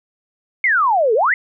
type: exponential two-way sweep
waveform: sine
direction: down then up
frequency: 2219 to 415.3 to 2126 Hz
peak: -12 dBFS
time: 0.64-1.34 s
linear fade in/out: 2 ms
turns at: 1.14 s
effects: none